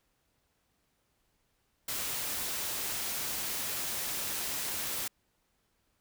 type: noise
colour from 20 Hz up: white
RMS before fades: -35 dBFS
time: 1.88-5.08 s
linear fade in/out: 5 ms
effects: pink hiss -75 dBFS RMS until 6 s